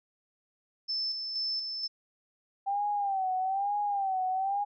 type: tone with tremolo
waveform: sine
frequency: 5274 Hz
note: E8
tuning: in tune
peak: -29 dBFS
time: 0.88-1.88 s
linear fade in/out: 20 ms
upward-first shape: square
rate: 2.1 Hz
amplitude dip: 40%
type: tone with vibrato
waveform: sine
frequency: 784 Hz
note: G5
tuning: in tune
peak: -27 dBFS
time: 2.66-4.65 s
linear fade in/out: 20 ms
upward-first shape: sine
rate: 1.1 Hz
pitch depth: 92 cents each way
effects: none